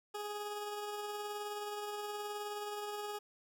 20% pulse tone with tremolo, 415.3 Hz, G#4, in tune, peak -33 dBFS, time 0.14-3.19 s, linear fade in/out 10 ms, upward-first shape triangle, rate 19 Hz, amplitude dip 35%, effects none

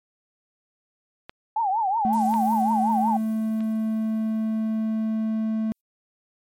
clicks, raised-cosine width 0.3 ms, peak -22 / -21 / -28 dBFS, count 3, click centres 1.295 / 2.34 / 3.606 s
sine tone with vibrato, 833 Hz, G#5, 5 cents sharp, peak -20 dBFS, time 1.56-3.17 s, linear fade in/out 5 ms, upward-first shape triangle, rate 5.4 Hz, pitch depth 220 cents each way
triangle tone, 220 Hz, A3, in tune, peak -20 dBFS, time 2.05-5.72 s, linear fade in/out 0 ms
violet noise with exponential decay, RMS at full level -39 dBFS, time 2.13-5.81 s, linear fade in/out 0 ms, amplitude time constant 800 ms
effects MP3 64 kbps

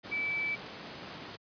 sine tone in noise, 2309 Hz, D7, 30 cents flat, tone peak -30 dBFS, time 0.11-0.56 s, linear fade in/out 20 ms, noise pink, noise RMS -43 dBFS, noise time 0.03-1.37 s, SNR +10 dB, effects high-pass 150 Hz 12 dB/octave + resampled to 11025 Hz

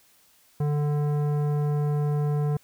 triangle tone with tanh clipping, 147.3 Hz, D3, 6 cents sharp, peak -24 dBFS, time 0.6-2.57 s, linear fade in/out 5 ms, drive 18 dB, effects white hiss -60 dBFS RMS until 2.63 s

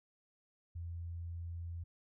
sine tone, 85 Hz, F2, 46 cents flat, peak -40 dBFS, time 0.75-1.84 s, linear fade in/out 10 ms, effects none

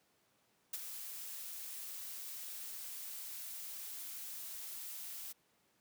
blue noise with ADSR envelope, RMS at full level -38 dBFS, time 0.73-5.33 s, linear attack 8 ms, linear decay 32 ms, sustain -8 dB, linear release 16 ms, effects pink hiss -74 dBFS RMS until 5.8 s + high-pass 150 Hz 12 dB/octave

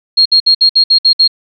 sine tone bursts, 4254 Hz, C8, 28 cents sharp, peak -4 dBFS, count 8, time 0.17-1.278 s, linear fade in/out 10 ms, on 86 ms, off 60 ms, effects none

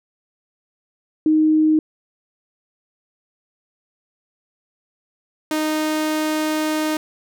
sine / sawtooth tone pair in turn, 311.1 / 309.4 Hz, D#4 / D#4, 0 / -10 cents, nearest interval unison, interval 10 cents, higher first, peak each -12 / -15 dBFS, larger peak first, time 1.26-1.79 / 5.51-6.97 s, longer second, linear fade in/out 2 ms, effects none

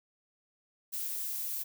violet noise, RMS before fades -36 dBFS, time 0.92-1.64 s, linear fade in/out 20 ms, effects none

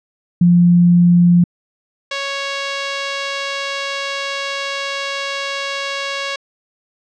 sine / 5% pulse tone pair in turn, 174.61 / 554.4 Hz, F3 / C#5, 0 / 0 cents, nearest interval octave + minor sixth, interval 2000 cents, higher second, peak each -7 dBFS, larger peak neither, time 0.41-1.44 / 2.11-6.36 s, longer second, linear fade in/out 5 ms, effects low-pass 4000 Hz 12 dB/octave

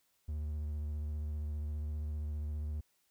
triangle tone with vibrato, 75.1 Hz, D2, 39 cents sharp, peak -33 dBFS, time 0.28-2.81 s, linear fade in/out 10 ms, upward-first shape square, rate 15 Hz, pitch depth 23 cents each way, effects white hiss -75 dBFS RMS until 3.1 s

